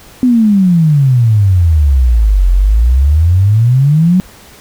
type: exponential two-way sweep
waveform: sine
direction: down then up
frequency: 257.1 to 43.65 to 189.1 Hz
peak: -5 dBFS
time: 0.23-4.2 s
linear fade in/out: 0 ms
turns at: 2.5 s
effects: pink hiss -38 dBFS RMS until 4.6 s